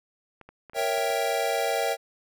clicks, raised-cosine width 0.5 ms, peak -31 dBFS, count 8, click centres 0.413 / 0.49 / 0.697 / 0.734 / 0.765 / 0.814 / 0.98 / 1.103 s
square chord, A# diminished seventh, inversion none, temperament equal, 466.2 / 554.4 / 659.3 / 784 Hz, A#4 / C#5 / E5 / G5, 0 / 0 / 0 / 0 cents, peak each -31 / -31 / -30 / -30 dBFS, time 0.74-1.97 s, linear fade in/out 50 ms
effects none

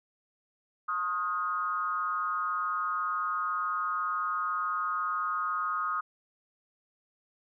sine tone with frequency modulation, 1249 Hz, D#6, 6 cents sharp, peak -28 dBFS, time 0.88-6.01 s, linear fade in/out 10 ms, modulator 174 Hz, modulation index 0.76, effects none

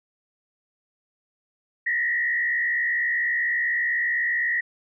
sine tone with frequency modulation, 1900 Hz, A#6, 33 cents sharp, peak -21 dBFS, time 1.86-4.61 s, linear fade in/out 10 ms, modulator 67.9 Hz, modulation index 1.1, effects none

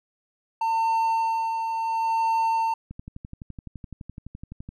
triangle tone with tremolo, 903 Hz, A5, 45 cents sharp, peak -18 dBFS, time 0.61-2.74 s, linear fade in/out 5 ms, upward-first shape sine, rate 0.71 Hz, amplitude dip 45%
click train, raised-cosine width 5 ms, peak -25 dBFS, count 22, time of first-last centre 2.91-4.69 s, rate 11.8 Hz
effects none

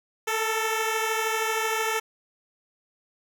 10% pulse beating tone pair, 440 / 453 Hz, A4 / A#4, 0 / -50 cents, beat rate 13 Hz, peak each -17 / -23 dBFS, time 0.27-2 s, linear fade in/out 10 ms, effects none

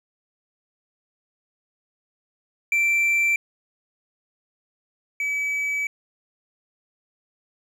triangle tone pair in turn, 2345 / 2289 Hz, D7 / D7, -3 / -45 cents, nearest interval unison, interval 42 cents, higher first, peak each -16 / -21 dBFS, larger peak first, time 2.72-3.36 / 5.2-5.87 s, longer second, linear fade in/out 2 ms, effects none

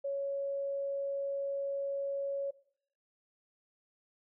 sine tone, 556 Hz, C#5, 5 cents sharp, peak -32 dBFS, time 0.04-2.51 s, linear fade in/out 10 ms, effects noise-tail reverb RT60 0.6 s tail -19 dB re dry

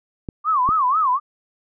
clicks, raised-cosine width 3 ms, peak -15 dBFS, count 2, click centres 0.288 / 0.69 s
sine tone with vibrato, 1136 Hz, C#6, 42 cents sharp, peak -15 dBFS, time 0.44-1.2 s, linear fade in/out 50 ms, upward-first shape sine, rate 4.1 Hz, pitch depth 240 cents each way
effects none

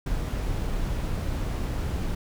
brown noise, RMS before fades -28 dBFS, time 0.06-2.15 s, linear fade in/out 5 ms, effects none

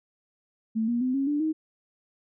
sine tone with pitch steps, 222.1 / 238 / 255.1 / 273.4 / 293.1 / 314.1 Hz, A3 / A#3 / C4 / C#4 / D4 / D#4, +16 / +36 / -44 / -24 / -3 / +16 cents, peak -23 dBFS, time 0.75-1.53 s, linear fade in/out 20 ms, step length 130 ms, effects none

